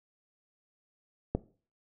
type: click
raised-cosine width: 2 ms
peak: -14 dBFS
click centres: 1.35 s
effects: noise-tail reverb RT60 0.4 s tail -18 dB re dry